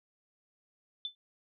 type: tone with exponential decay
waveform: sine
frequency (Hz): 3520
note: A7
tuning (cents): 0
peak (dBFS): -30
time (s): 1.05-1.15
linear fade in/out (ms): 1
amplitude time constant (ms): 21
effects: none